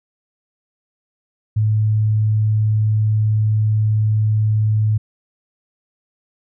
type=tone; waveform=sine; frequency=107.7 Hz; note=A2; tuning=37 cents flat; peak=-13 dBFS; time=1.56-4.98 s; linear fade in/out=10 ms; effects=none